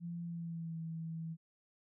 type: tone with pitch glide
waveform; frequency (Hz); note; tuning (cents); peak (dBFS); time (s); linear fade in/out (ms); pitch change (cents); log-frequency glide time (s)
sine; 170.9 to 162.99; F3 to E3; -37 to -19; -39; 0-1.37; 50; -82; 0.23-0.79
effects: none